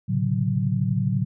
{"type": "tone cluster", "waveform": "sine", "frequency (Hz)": [111.4, 131.5, 143.6, 185.7], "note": ["A2", "C3", "D3", "F#3"], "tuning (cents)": [22, 9, -39, 7], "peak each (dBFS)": [-25, -27, -26, -25], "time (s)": [0.08, 1.25], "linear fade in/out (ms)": 20, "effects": []}